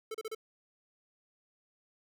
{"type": "tone bursts", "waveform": "square", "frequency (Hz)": 440, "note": "A4", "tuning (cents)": 0, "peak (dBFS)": -37, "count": 4, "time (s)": [0.11, 0.349], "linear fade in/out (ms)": 5, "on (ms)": 35, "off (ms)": 33, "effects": []}